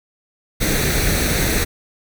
pink noise with comb filter, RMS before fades -18 dBFS, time 0.6-1.65 s, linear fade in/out 20 ms, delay 0.49 ms, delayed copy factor +0.6, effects none

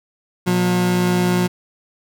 30% pulse tone pair together, 119.3 / 179.52 Hz, A#2 / F3, +41 / +48 cents, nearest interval perfect fifth, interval 707 cents, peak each -21 / -13 dBFS, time 0.46-1.48 s, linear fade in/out 20 ms, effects none

